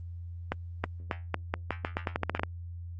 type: accelerating click train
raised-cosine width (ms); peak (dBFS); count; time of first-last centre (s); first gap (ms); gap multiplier
0.5; -13; 15; 0.52-2.434; 320; 0.85
effects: added 86 Hz sine -38 dBFS peak until 2.99 s + Opus 24 kbps